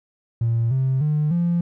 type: tone with pitch steps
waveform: triangle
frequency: 115.6 / 132.02 / 150.78 / 172.21 Hz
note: A#2 / C3 / D3 / F3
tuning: -14 / +16 / +46 / -24 cents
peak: -14 dBFS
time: 0.41-1.61 s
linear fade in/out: 5 ms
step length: 300 ms
effects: tanh soft clip ceiling -14 dBFS